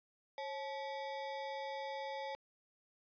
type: ring-modulated tone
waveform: square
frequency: 703 Hz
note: F5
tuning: 11 cents sharp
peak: -38 dBFS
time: 0.38-2.35 s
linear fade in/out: 0 ms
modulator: 159 Hz
effects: resampled to 11025 Hz + 13-bit